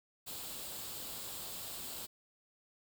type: noise with comb filter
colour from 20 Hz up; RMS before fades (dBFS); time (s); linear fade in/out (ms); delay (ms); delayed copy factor
white; -44; 0.26-2.07; 20; 0.25; +0.5
effects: none